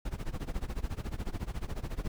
brown noise with tremolo, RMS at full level -32 dBFS, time 0.05-2.08 s, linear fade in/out 5 ms, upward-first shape sine, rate 14 Hz, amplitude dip 90%, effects none

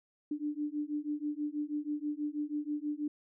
sine beating tone pair, 293.7 / 299.9 Hz, D4 / D4, 0 / +36 cents, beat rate 6.2 Hz, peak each -36 / -36 dBFS, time 0.31-3.08 s, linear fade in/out 5 ms, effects none

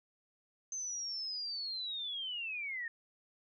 sine linear sweep, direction down, 6270 to 1805 Hz, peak -37 dBFS, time 0.72-2.88 s, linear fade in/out 2 ms, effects none

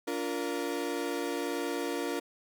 35% pulse chord, Bb major, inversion first, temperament equal with one note detuned, 287.8 / 349.2 / 466.2 Hz, D4 / F4 / Bb4, -35 / 0 / 0 cents, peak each -34 dBFS, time 0.07-2.2 s, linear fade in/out 10 ms, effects none

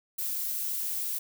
violet noise, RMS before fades -32 dBFS, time 0.18-1.19 s, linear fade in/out 10 ms, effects none

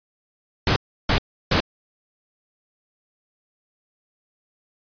pink noise bursts, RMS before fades -18 dBFS, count 3, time 0.67-1.603 s, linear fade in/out 2 ms, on 91 ms, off 330 ms, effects resampled to 11025 Hz

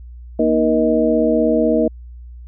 sine tone cluster, 236.2 / 312.2 / 474.3 / 629 Hz, A#3 / D#4 / A#4 / D#5, +23 / +6 / +30 / +19 cents, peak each -18 dBFS, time 0.39-1.88 s, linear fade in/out 5 ms, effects added 60 Hz sine -33 dBFS peak until 2.47 s

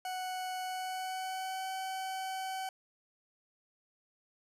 40% pulse tone with pitch glide, 741 to 759.6 Hz, F#5 to F#5, +2 to +45 cents, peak -35 dBFS, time 0.05-2.69 s, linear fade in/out 2 ms, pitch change +43 cents, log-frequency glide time 0.62-1.71 s, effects resampled to 32000 Hz + 12-bit

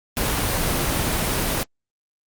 pink noise, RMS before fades -22 dBFS, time 0.17-1.63 s, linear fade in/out 0 ms, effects Opus 24 kbps

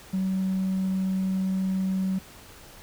triangle tone, 189.3 Hz, F#3, 40 cents sharp, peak -20 dBFS, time 0.13-2.19 s, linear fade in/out 10 ms, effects tanh soft clip ceiling -20 dBFS + pink hiss -48 dBFS RMS until 2.82 s

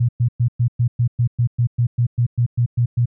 sine tone bursts, 120 Hz, B2, 49 cents flat, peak -13 dBFS, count 16, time 0-3.058 s, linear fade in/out 10 ms, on 88 ms, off 110 ms, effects none

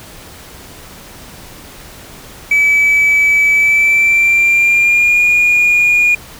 triangle tone with pitch glide, 2296 to 2433 Hz, D7 to D#7, -40 to -39 cents, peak -5 dBFS, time 2.51-6.15 s, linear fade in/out 5 ms, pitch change +101 cents, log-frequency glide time 3.52-5.23 s, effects tanh soft clip ceiling -3 dBFS + pink hiss -35 dBFS RMS until 6.39 s

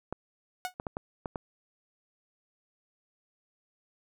clicks, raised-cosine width 1 ms, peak -20 dBFS, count 6, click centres 0.126 / 0.799 / 0.868 / 0.969 / 1.258 / 1.358 s
sawtooth tone with exponential decay, 733 Hz, F#5, 16 cents flat, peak -24 dBFS, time 0.65-0.74 s, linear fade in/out 0 ms, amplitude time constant 18 ms
effects none

